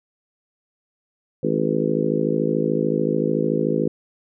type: harmonic tone with a mistuned harmonic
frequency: 53.6 Hz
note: A1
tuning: 45 cents flat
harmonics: 3 / 4 / 5 / 6 / 7 / 8 / 9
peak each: -26 / -26 / -26 / -26 / -26 / -26 / -26 dBFS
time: 1.43-3.88 s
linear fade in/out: 5 ms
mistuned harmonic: 9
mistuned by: +41 cents
effects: none